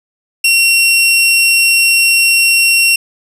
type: tone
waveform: sawtooth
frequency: 2735 Hz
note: F7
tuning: 37 cents flat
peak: -4 dBFS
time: 0.44-2.96 s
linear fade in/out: 5 ms
effects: resampled to 32000 Hz + 7-bit